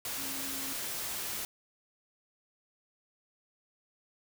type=tone in noise; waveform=sine; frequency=270.6 Hz; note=C#4; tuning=42 cents flat; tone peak=-45 dBFS; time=0.18-0.73 s; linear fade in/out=2 ms; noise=white; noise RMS=-37 dBFS; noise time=0.05-1.45 s; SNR=-11 dB; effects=none